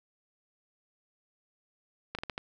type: slowing click train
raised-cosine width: 0.3 ms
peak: -19 dBFS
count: 5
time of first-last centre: 2.15-2.379 s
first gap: 37 ms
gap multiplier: 1.3
effects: none